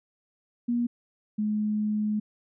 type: tone pair in turn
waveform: sine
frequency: 239 / 211.8 Hz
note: A#3 / G#3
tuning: +43 / +34 cents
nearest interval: major second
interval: 209 cents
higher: first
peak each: -23 / -24 dBFS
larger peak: first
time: 0.68-0.87 / 1.38-2.2 s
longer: second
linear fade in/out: 10 ms
effects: none